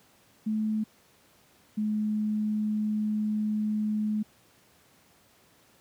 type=tone pair in turn; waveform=sine; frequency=216.1 / 212.9 Hz; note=A3 / G#3; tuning=-31 / +43 cents; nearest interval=unison; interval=26 cents; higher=first; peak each=-25 dBFS; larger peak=neither; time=0.46-0.84 / 1.77-4.23 s; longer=second; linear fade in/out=10 ms; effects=pink hiss -61 dBFS RMS until 5.8 s + high-pass 100 Hz 12 dB/octave